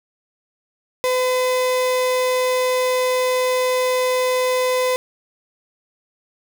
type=tone; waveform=35% pulse; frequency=507 Hz; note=B4; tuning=45 cents sharp; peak=-15 dBFS; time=1.04-4.96 s; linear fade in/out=0 ms; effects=none